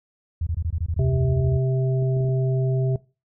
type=tone bursts; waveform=sine; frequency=82.41 Hz; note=E2; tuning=in tune; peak=-21 dBFS; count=15; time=0.41-1.574 s; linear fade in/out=5 ms; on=58 ms; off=21 ms
type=harmonic tone; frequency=130.81 Hz; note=C3; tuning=in tune; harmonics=1 / 3 / 5; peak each=-19 / -29 / -33 dBFS; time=0.99-2.96 s; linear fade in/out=2 ms
type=clicks; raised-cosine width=3 ms; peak=-25 dBFS; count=5; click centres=2.025 / 2.168 / 2.206 / 2.248 / 2.289 s
effects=noise-tail reverb RT60 0.3 s tail -21 dB re dry